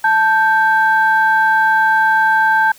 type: tone pair together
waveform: sine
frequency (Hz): 880 / 1568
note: A5 / G6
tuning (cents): 0 / 0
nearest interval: minor seventh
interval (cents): 1000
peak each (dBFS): -12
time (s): 0.04-2.72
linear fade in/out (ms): 5
effects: tanh soft clip ceiling -3 dBFS + white hiss -45 dBFS RMS until 2.78 s